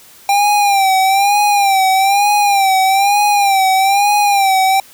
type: tone with vibrato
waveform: square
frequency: 793 Hz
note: G5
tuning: 20 cents sharp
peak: -10 dBFS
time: 0.29-4.8 s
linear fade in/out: 2 ms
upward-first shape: sine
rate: 1.1 Hz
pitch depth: 75 cents each way
effects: white hiss -42 dBFS RMS until 4.93 s